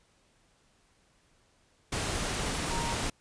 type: tone in noise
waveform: sine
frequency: 932.3 Hz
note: A#5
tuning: in tune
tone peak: -35 dBFS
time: 2.7-2.94 s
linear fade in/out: 5 ms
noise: pink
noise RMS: -32 dBFS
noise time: 1.92-3.1 s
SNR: -6 dB
effects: pink hiss -67 dBFS RMS until 3.2 s + resampled to 22050 Hz